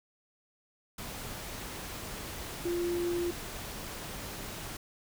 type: tone in noise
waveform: sine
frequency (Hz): 347.6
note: F4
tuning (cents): -8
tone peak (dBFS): -29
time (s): 2.65-3.31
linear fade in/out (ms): 5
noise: pink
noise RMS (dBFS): -41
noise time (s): 0.98-4.77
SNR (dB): +9
effects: none